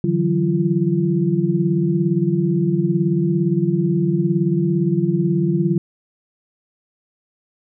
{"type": "tone cluster", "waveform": "sine", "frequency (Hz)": [147.7, 166.9, 184.7, 342.1], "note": ["D3", "E3", "F#3", "F4"], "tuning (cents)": [10, 22, -3, -36], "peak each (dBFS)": [-21, -21, -20, -21], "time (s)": [0.04, 5.78], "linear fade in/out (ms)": 2, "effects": []}